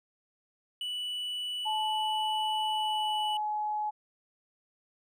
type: tone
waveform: triangle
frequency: 2960 Hz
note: F#7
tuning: in tune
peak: -31 dBFS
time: 0.81-3.37 s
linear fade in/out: 2 ms
type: tone with pitch glide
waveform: sine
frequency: 865 to 846.7 Hz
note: A5 to G#5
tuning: -30 to +33 cents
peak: -29 dBFS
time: 1.65-3.91 s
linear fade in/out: 20 ms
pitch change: -37 cents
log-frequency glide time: 2.68-3.49 s
effects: none